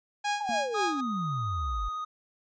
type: tone with tremolo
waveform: sawtooth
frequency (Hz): 823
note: G#5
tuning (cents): -16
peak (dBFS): -22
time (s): 0.24-1.01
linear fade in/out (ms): 10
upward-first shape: sine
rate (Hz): 3.8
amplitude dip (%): 85
type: exponential sweep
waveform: sine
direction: down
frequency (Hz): 880 to 45.21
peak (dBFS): -30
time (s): 0.4-1.89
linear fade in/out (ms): 10
type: tone with exponential decay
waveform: triangle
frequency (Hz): 232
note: A#3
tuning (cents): -8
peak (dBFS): -31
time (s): 0.49-0.78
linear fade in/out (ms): 0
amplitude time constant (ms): 62
type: tone with vibrato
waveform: triangle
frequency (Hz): 1244.5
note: D#6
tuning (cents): 0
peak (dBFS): -30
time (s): 0.74-2.05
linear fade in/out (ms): 10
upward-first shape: sine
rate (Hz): 14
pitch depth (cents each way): 9
effects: resampled to 16000 Hz